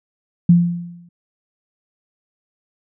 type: tone with exponential decay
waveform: sine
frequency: 173 Hz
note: F3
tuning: 16 cents flat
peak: -5 dBFS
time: 0.49-1.09 s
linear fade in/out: 5 ms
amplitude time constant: 130 ms
effects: none